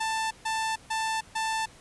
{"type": "tone bursts", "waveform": "sawtooth", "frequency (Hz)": 886, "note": "A5", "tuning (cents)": 12, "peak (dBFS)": -23, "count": 4, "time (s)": [0, 1.66], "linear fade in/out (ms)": 10, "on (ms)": 310, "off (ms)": 140, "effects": ["pink hiss -53 dBFS RMS until 1.8 s", "resampled to 24000 Hz"]}